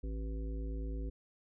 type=harmonic tone; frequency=54.4 Hz; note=A1; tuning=19 cents flat; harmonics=1 / 3 / 5 / 7 / 9; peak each=-36 / -50 / -47 / -51 / -53 dBFS; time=0.03-1.1 s; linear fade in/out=10 ms; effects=none